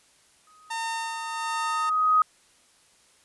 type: tone with exponential growth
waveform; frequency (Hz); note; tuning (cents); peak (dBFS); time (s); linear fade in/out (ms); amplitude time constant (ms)
sine; 1255; D#6; +15; -15; 0.47-2.22; 2; 380
type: tone with tremolo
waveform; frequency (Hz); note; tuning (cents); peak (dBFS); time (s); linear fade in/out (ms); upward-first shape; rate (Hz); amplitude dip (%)
sawtooth; 910; A#5; -42; -24; 0.7-1.9; 10; sine; 1.4; 40
effects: white hiss -60 dBFS RMS until 3.24 s + resampled to 24000 Hz